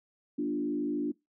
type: tone with frequency modulation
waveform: sine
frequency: 293.7 Hz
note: D4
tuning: in tune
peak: -28 dBFS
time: 0.38-1.12 s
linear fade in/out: 10 ms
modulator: 52.5 Hz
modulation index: 0.9
effects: noise-tail reverb RT60 0.2 s tail -23 dB re dry